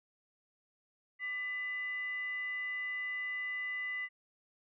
sine tone with frequency modulation, 2000 Hz, B6, 21 cents sharp, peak -35 dBFS, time 1.19-4.09 s, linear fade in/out 50 ms, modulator 834 Hz, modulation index 0.24, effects none

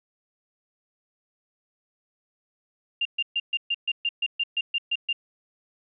sine tone bursts, 2794 Hz, F7, in tune, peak -22 dBFS, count 13, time 3.01-5.129 s, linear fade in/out 5 ms, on 43 ms, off 130 ms, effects none

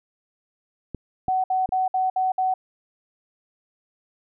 clicks, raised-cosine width 3 ms, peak -18 / -21 / -23 dBFS, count 3, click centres 0.947 / 1.283 / 1.691 s
sine tone bursts, 750 Hz, F#5, 23 cents sharp, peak -19 dBFS, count 6, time 1.28-2.54 s, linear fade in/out 5 ms, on 160 ms, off 60 ms
effects none

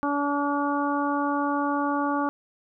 harmonic tone, 286.6 Hz, D4, 42 cents flat, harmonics 1 / 2 / 3 / 4 / 5, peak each -26 / -32 / -29 / -29 / -34 dBFS, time 0.03-2.29 s, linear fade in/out 0 ms, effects none

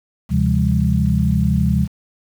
sine tone cluster, 75.1 / 130.2 / 169.6 / 201.3 Hz, D2 / C3 / E3 / G3, +39 / -8 / +50 / +46 cents, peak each -19 dBFS, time 0.29-1.88 s, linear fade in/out 50 ms, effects 7-bit

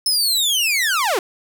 sawtooth linear sweep, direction down, 5274 to 329.6 Hz, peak -13 dBFS, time 0.06-1.19 s, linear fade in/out 2 ms, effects none

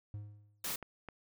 triangle tone with exponential decay, 103.83 Hz, G#2, in tune, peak -36 dBFS, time 0.14-0.7 s, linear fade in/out 0 ms, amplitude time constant 120 ms
white noise, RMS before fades -38 dBFS, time 0.64-0.76 s, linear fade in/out 5 ms
clicks, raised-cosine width 0.5 ms, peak -30 dBFS, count 3, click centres 0.705 / 0.827 / 1.087 s
effects none

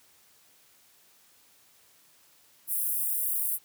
pink high-pass noise, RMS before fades -29 dBFS, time 2.67-3.59 s, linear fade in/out 50 ms, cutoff 9800 Hz, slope 48 dB/octave, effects white hiss -61 dBFS RMS until 3.64 s + high-pass 60 Hz 12 dB/octave

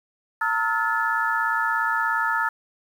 sine tone cluster, 910 / 1297 / 1414 / 1729 Hz, A#5 / E6 / F6 / A6, -42 / -28 / +21 / -31 cents, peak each -26 dBFS, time 0.41-2.49 s, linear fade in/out 5 ms, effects 8-bit

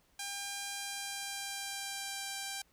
5% pulse tone with pitch glide, 800 to 789 Hz, G5 to G5, +35 to +11 cents, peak -26 dBFS, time 0.19-2.62 s, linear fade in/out 5 ms, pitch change -24 cents, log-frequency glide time 0.74-2.32 s, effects pink hiss -70 dBFS RMS until 2.72 s

